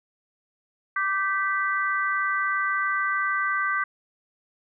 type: chord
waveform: sine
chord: G major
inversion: second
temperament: equal with one note detuned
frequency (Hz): 1174.7 / 1548.2 / 1975.5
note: D6 / G6 / B6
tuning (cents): 0 / -22 / 0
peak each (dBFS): -26 / -26 / -29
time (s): 0.96-3.84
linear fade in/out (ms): 5
effects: none